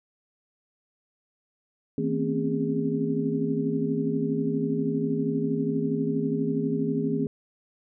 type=tone cluster; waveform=sine; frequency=161 / 226 / 258 / 270.4 / 409.4 Hz; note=E3 / A3 / C4 / C#4 / G#4; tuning=-41 / +47 / -24 / -43 / -25 cents; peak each=-30 dBFS; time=1.98-7.27 s; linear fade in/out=2 ms; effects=none